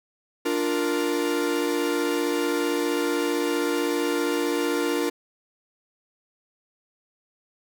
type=chord; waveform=45% pulse; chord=Bb major; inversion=first; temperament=equal; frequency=293.7 / 349.2 / 466.2 Hz; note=D4 / F4 / Bb4; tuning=0 / 0 / 0 cents; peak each=-27 dBFS; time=0.45-5.1 s; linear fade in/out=10 ms; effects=none